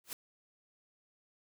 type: noise with exponential growth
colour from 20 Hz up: white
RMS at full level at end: -36 dBFS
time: 0.04-0.13 s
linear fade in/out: 1 ms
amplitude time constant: 19 ms
effects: none